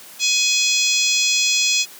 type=harmonic tone; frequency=840 Hz; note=G#5; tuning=19 cents sharp; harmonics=3 / 4 / 5 / 6 / 7 / 8 / 9; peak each=-21 / -22 / -23 / -24 / -24 / -25 / -26 dBFS; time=0.19-1.86 s; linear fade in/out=50 ms; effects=white hiss -41 dBFS RMS until 1.99 s + high-pass 150 Hz 12 dB/octave